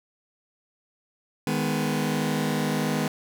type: chord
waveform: sawtooth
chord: G# minor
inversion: second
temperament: just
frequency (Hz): 155.74 / 207.7 / 249.2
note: D#3 / G#3 / B3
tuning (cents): +2 / 0 / +16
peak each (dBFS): -24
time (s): 1.47-3.08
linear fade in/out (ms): 2
effects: none